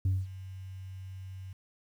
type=tone with ADSR envelope; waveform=sine; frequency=94.5 Hz; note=F#2; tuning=37 cents sharp; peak=-21 dBFS; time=0.05-1.53 s; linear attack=5 ms; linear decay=210 ms; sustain=-19 dB; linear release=5 ms; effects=tanh soft clip ceiling -23 dBFS + 10-bit